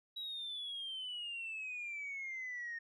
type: exponential sweep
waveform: sine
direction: down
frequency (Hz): 3888 to 1838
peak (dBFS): -39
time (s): 0.16-2.79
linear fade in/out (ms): 10
effects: tanh soft clip ceiling -37 dBFS